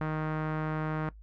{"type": "tone with low-pass filter", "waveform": "sawtooth", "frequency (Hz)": 155.56, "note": "D#3", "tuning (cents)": 0, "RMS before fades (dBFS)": -32, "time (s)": [0.01, 1.09], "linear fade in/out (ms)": 0, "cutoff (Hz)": 1500, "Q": 1.7, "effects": ["noise-tail reverb RT60 0.1 s tail -18 dB re dry", "added 52 Hz sine -47 dBFS peak until 1.22 s"]}